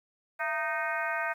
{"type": "harmonic tone with a mistuned harmonic", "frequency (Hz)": 309.8, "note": "D#4", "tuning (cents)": -7, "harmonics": [2, 3, 4, 5, 6, 7, 8], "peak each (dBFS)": [-35, -37, -37, -33, -37, -40, -42], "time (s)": [0.39, 1.34], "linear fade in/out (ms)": 20, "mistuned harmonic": 2, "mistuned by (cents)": 140, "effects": ["10-bit"]}